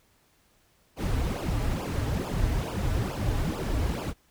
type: noise with flanger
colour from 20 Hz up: brown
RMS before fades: -28 dBFS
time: 0.96-4.14 s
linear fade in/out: 50 ms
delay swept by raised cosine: 0.49 to 5.69 ms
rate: 2.3 Hz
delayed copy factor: -0.95
effects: pink hiss -65 dBFS RMS until 4.3 s